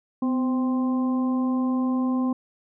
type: harmonic tone with a mistuned harmonic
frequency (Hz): 261.6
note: C4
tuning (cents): 0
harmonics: 1 / 2 / 3 / 4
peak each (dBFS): -21 / -36 / -38 / -35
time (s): 0.22-2.33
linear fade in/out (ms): 5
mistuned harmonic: 1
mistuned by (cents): -52
effects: none